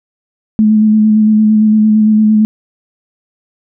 sine tone with vibrato, 215.1 Hz, A3, 39 cents flat, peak -5 dBFS, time 0.59-2.45 s, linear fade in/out 0 ms, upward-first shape square, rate 8.8 Hz, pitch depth 16 cents each way, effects none

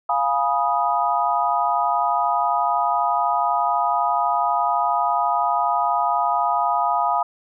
sine chord, F half-diminished seventh, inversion none, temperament equal with one note detuned, 698.5 / 830.6 / 974.7 / 1244.5 Hz, F5 / Ab5 / Cb6 / Eb6, 0 / 0 / -23 / 0 cents, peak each -23 dBFS, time 0.09-7.23 s, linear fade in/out 5 ms, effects none

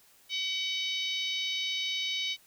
harmonic tone, 756 Hz, F#5, 37 cents sharp, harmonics 3 / 4 / 5 / 6 / 7 / 8, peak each -36 / -34 / -34 / -42 / -45 / -46 dBFS, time 0.29-2.37 s, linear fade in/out 50 ms, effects white hiss -61 dBFS RMS until 2.46 s

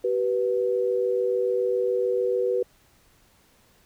sine tone pair together, 383.1 / 490 Hz, G4 / B4, -40 / -14 cents, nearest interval major third, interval 426 cents, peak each -25 / -23 dBFS, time 0.04-2.63 s, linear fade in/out 5 ms, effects pink hiss -60 dBFS RMS until 3.85 s

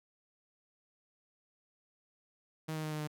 sawtooth tone with pitch steps, 157.6 / 155.97 / 154.36 / 152.76 / 151.18 Hz, D#3 / D#3 / D#3 / D#3 / D#3, +23 / +5 / -13 / -31 / -49 cents, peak -32 dBFS, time 2.68-3.075 s, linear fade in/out 10 ms, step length 79 ms, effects none

